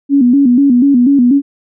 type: tone with vibrato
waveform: sine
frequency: 261.6 Hz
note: C4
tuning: in tune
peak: -5 dBFS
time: 0.09-1.42 s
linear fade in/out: 50 ms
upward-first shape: square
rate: 4.1 Hz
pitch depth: 120 cents each way
effects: none